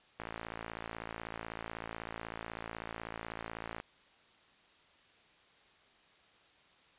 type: click train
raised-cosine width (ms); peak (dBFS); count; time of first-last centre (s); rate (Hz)
0.5; -25; 203; 0.2-3.801; 56.1
effects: white hiss -64 dBFS RMS until 6.98 s + resampled to 8000 Hz